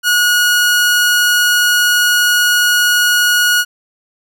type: tone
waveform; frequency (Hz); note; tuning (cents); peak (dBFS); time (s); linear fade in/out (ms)
sawtooth; 1451; F#6; -34; -6; 0.03-3.65; 50
effects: none